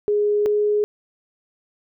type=tone pair in turn; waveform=sine; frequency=415.3 / 417.6 Hz; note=G#4 / G#4; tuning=0 / +10 cents; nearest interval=unison; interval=10 cents; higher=second; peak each=-16 dBFS; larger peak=neither; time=0.08-0.46 / 0.46-0.84 s; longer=neither; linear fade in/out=0 ms; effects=none